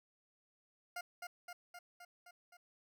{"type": "tone with echo", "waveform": "20% pulse", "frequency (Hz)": 706, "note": "F5", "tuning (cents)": 19, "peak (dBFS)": -36, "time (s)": [0.96, 1.01], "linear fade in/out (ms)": 5, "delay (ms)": 260, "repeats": 6, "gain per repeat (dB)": -3, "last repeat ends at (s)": 2.57, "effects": []}